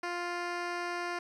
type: tone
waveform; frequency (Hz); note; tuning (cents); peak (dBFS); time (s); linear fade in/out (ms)
10% pulse; 350; F4; +4; -25; 0.03-1.19; 5
effects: low-pass 5000 Hz 12 dB/octave + 11-bit